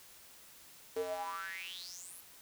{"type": "tone with high-pass filter sweep", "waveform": "square", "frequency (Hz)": 89.7, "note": "F2", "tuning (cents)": 47, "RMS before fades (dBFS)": -42, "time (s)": [0.96, 2.21], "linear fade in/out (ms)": 5, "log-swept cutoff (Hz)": [410, 12000], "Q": 9, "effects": ["white hiss -57 dBFS RMS until 2.41 s"]}